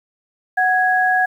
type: tone pair together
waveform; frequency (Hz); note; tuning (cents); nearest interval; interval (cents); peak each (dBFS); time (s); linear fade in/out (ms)
sine; 740 / 1661.2; F#5 / G#6; 0 / 0; octave + major second; 1400; -16; 0.57-1.26; 10
effects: 8-bit